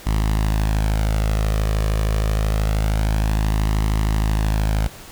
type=tone with flanger; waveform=sawtooth; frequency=53 Hz; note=G#1; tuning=36 cents sharp; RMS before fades=-19 dBFS; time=0.06-4.88 s; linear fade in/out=10 ms; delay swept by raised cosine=1 to 1.71 ms; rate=0.26 Hz; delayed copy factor=+0.6; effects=pink hiss -40 dBFS RMS until 5.11 s